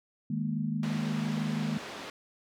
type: chord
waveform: sine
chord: D# suspended fourth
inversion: none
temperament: just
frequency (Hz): 155.56 / 207.4 / 233.3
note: D#3 / G#3 / A#3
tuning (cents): 0 / -2 / +2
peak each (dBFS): -33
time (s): 0.3-1.78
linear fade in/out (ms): 5
type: band-pass noise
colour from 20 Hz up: pink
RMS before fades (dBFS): -42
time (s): 0.83-2.1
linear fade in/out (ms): 2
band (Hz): 240 to 4400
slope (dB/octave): 12
effects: none